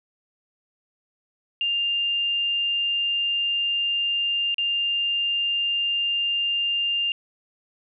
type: tone with dropouts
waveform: sine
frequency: 2800 Hz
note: F7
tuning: 4 cents sharp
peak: -21 dBFS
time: 1.61-7.12 s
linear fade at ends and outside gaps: 1 ms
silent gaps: 4.544-4.582 s
effects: none